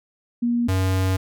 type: tone pair in turn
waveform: sine / square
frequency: 238.1 / 94.19 Hz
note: A#3 / F#2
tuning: +37 / +31 cents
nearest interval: octave + major third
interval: 1606 cents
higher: first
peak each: -18 / -19 dBFS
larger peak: first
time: 0.42-0.68 / 0.68-1.17 s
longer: second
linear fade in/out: 10 ms
effects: none